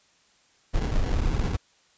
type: noise with sample-and-hold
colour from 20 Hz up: brown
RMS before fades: -24 dBFS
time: 0.73-1.57 s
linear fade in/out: 20 ms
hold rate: 1225 Hz
effects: white hiss -62 dBFS RMS until 1.97 s + resampled to 16000 Hz